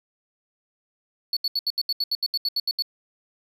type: tone bursts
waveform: triangle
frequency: 4435 Hz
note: C#8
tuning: in tune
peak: -20 dBFS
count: 14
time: 1.33-2.823 s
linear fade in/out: 2 ms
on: 37 ms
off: 75 ms
effects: none